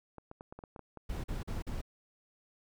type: clicks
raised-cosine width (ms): 1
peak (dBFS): -32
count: 9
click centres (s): 0.183 / 0.314 / 0.409 / 0.525 / 0.59 / 0.638 / 0.762 / 0.793 / 0.973
type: noise bursts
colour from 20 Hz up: brown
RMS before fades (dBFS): -37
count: 4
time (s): 1.09-1.816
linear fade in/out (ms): 10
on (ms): 150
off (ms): 42
effects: none